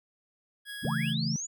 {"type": "tone", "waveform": "25% pulse", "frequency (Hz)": 1661.2, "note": "G#6", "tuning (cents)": 0, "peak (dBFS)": -34, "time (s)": [0.65, 1.15], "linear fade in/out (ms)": 50}
{"type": "linear sweep", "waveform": "sine", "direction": "up", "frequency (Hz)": [43.97, 7040], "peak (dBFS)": -33, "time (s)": [0.82, 1.47], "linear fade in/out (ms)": 20}
{"type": "chord", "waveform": "sine", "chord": "A major", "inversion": "first", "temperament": "equal", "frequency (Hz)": [138.59, 164.81, 220], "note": ["C#3", "E3", "A3"], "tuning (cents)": [0, 0, 0], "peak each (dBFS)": -32, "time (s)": [0.85, 1.36], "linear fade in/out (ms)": 0}
{"effects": []}